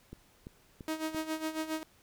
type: click train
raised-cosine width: 3 ms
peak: -31 dBFS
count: 4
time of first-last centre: 0.13-1.147 s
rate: 2.95 Hz
type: tone with tremolo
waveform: sawtooth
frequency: 315.5 Hz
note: D#4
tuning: 24 cents sharp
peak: -27 dBFS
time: 0.88-1.83 s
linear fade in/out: 0 ms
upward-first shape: sine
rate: 7.3 Hz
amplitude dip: 75%
effects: pink hiss -64 dBFS RMS until 2.02 s